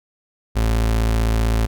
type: tone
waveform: 35% pulse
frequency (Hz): 55.7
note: A1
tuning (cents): +22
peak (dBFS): -14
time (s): 0.55-1.67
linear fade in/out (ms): 20
effects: none